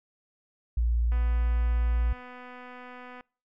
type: tone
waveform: sine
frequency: 58.27 Hz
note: A#1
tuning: in tune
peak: -22 dBFS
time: 0.77-2.13 s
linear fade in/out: 5 ms
type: click train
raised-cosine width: 0.5 ms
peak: -31 dBFS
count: 521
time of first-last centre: 1.12-3.208 s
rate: 249 Hz
effects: noise-tail reverb RT60 0.4 s tail -26 dB re dry